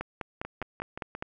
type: two click trains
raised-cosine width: 0.5 ms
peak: -22 / -18 dBFS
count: 5 / 7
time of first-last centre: 0.45-1.151 / 0.01-1.225 s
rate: 5.71 / 4.94 Hz
effects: none